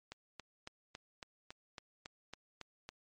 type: click train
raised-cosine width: 0.2 ms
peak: -28 dBFS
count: 11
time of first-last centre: 0.12-2.89 s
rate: 3.61 Hz
effects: MP3 48 kbps